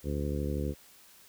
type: harmonic tone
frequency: 72.3 Hz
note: D2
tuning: 27 cents flat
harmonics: 1 / 2 / 3 / 4 / 5 / 6 / 7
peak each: -33 / -36 / -38 / -39 / -40 / -41 / -41 dBFS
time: 0.03-0.75 s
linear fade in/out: 50 ms
effects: white hiss -57 dBFS RMS until 1.28 s